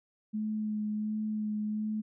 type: tone with vibrato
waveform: sine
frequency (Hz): 213.4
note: G#3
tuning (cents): +47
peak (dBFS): -30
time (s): 0.33-2.02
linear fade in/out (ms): 20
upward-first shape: sine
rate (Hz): 1.4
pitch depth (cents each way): 15
effects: none